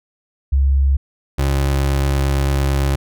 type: tone pair in turn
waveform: sine / 30% pulse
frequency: 68.3 / 68.85 Hz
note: C#2 / C#2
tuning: -25 / -11 cents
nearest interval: unison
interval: 14 cents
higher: second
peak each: -11 / -12 dBFS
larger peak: first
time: 0.52-0.97 / 1.38-2.96 s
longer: second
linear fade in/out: 10 ms
effects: none